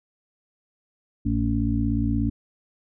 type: harmonic tone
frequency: 56.8 Hz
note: A#1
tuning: 44 cents flat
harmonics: 1 / 2 / 4 / 5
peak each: -26 / -26 / -26 / -26 dBFS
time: 1.25-2.3 s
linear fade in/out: 10 ms
effects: none

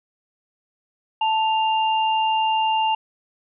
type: tone pair together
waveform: sine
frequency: 880.1 / 2794 Hz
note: A5 / F7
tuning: 0 / 0 cents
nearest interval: octave + minor sixth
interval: 2000 cents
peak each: -18 / -26 dBFS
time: 1.21-2.95 s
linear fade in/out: 5 ms
effects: none

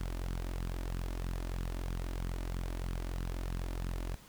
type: tone with flanger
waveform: sawtooth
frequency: 43.82 Hz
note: F1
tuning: 7 cents sharp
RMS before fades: -37 dBFS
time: 0-4.16 s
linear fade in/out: 10 ms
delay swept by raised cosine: 0.61 to 3.41 ms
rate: 3.1 Hz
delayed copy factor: +0.55
effects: pink hiss -57 dBFS RMS until 4.28 s

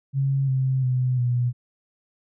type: tone with pitch steps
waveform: sine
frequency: 136.6 / 131.72 / 127.01 / 122.47 Hz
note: C#3 / C3 / B2 / B2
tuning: -25 / +12 / +49 / -14 cents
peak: -19 dBFS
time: 0.13-1.53 s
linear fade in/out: 50 ms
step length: 350 ms
effects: none

